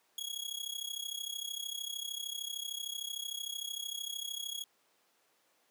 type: tone with amplitude modulation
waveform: sawtooth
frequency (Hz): 3322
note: G#7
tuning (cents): 0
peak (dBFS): -31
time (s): 0.18-4.64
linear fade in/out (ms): 2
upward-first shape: sine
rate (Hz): 33.2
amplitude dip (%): 85
effects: pink hiss -71 dBFS RMS until 5.7 s + high-pass 400 Hz 12 dB/octave